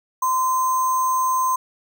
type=tone with sample-and-hold; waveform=sine; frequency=1030 Hz; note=C6; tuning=28 cents flat; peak=-17 dBFS; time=0.22-1.56 s; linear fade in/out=5 ms; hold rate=7350 Hz; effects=none